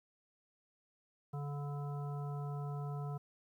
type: harmonic tone with a mistuned harmonic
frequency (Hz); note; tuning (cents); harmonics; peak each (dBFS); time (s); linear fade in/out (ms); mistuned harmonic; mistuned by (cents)
143.8; D3; -36; 1 / 3 / 5 / 7 / 9; -38 / -50 / -50 / -54 / -54; 1.33-3.18; 10; 9; +16
effects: 12-bit